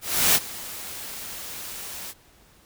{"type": "noise with ADSR envelope", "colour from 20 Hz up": "white", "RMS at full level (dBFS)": -17, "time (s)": [0.01, 2.14], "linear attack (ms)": 340, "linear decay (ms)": 42, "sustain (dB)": -19, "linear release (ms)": 44, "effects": ["pink hiss -56 dBFS RMS until 2.65 s"]}